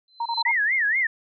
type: tone with exponential growth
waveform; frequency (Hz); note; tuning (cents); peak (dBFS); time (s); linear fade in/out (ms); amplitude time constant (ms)
sine; 4065; B7; +49; -20; 0.08-0.42; 2; 73
type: tone bursts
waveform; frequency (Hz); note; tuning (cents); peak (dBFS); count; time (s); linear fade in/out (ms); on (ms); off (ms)
sine; 932.3; A#5; 0; -23; 4; 0.2-0.515; 5; 57; 29
type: tone with vibrato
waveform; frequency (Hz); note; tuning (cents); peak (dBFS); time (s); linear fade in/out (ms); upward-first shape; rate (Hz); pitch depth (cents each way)
sine; 1885; A#6; +19; -19; 0.45-1.07; 5; sine; 4.2; 230
effects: none